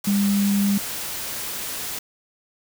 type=tone in noise; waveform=sine; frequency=200.9 Hz; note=G3; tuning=43 cents sharp; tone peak=-17 dBFS; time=0.07-0.78 s; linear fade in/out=5 ms; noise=white; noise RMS=-30 dBFS; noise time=0.04-1.99 s; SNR=+10 dB; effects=none